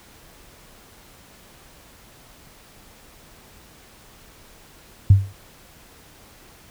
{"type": "tone with exponential decay", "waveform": "sine", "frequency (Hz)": 97.8, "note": "G2", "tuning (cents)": -4, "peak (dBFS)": -4, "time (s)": [5.1, 5.33], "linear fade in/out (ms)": 5, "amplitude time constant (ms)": 50, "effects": ["tanh soft clip ceiling 0 dBFS", "pink hiss -49 dBFS RMS until 6.7 s"]}